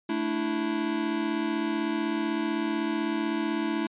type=chord; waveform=square; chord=A suspended fourth; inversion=none; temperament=equal; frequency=220 / 293.7 / 329.6 Hz; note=A3 / D4 / E4; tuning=0 / 0 / 0 cents; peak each=-33 / -32 / -30 dBFS; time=0.09-3.87 s; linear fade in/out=5 ms; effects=resampled to 8000 Hz